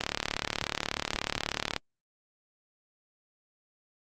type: click train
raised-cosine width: 0.2 ms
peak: -10 dBFS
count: 65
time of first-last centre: 0.01-1.763 s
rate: 36.5 Hz
effects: Opus 32 kbps